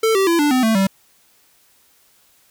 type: tone with pitch steps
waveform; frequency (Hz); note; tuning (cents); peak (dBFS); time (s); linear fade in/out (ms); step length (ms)
square; 445 / 387.4 / 337.2 / 293.6 / 255.6 / 222.5 / 193.7; A4 / G4 / E4 / D4 / C4 / A3 / G3; +20 / -20 / +39 / 0 / -40 / +20 / -20; -14; 0.03-0.87; 5; 120
effects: white hiss -56 dBFS RMS until 2.5 s